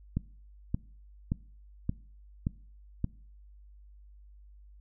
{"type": "click train", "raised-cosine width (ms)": 5, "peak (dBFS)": -16, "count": 6, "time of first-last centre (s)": [0.17, 3.044], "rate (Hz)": 1.74, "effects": ["noise-tail reverb RT60 0.5 s tail -22 dB re dry", "added 50 Hz sine -51 dBFS peak until 4.8 s"]}